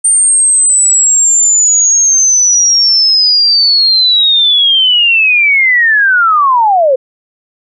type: linear sweep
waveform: sine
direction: down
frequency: 8870 to 499.1 Hz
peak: -5 dBFS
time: 0.04-6.96 s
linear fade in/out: 10 ms
effects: none